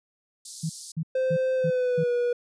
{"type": "high-pass noise", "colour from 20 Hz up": "white", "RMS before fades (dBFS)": -37, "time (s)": [0.45, 0.92], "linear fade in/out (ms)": 5, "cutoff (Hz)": 4100, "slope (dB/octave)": 48}
{"type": "tone bursts", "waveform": "sine", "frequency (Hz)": 160.8, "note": "E3", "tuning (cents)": -43, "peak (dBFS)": -25, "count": 5, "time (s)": [0.63, 2.04], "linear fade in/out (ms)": 10, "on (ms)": 66, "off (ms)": 270}
{"type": "tone with pitch glide", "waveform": "triangle", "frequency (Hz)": [519, 484.2], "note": ["C5", "B4"], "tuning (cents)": [-14, -34], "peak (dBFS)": -20, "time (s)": [1.15, 2.33], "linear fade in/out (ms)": 5, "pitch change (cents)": -120, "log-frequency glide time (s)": [1.55, 2.1]}
{"effects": ["resampled to 22050 Hz"]}